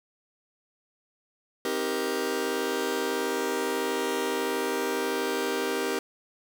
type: chord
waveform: sawtooth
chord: C minor seventh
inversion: none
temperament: just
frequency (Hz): 261.6 / 314 / 392.4 / 470.9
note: C4 / Eb4 / G4 / Bb4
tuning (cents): 0 / +16 / +2 / +18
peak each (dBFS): -31 / -31 / -26 / -27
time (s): 1.65-5.99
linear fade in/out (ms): 2
effects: 9-bit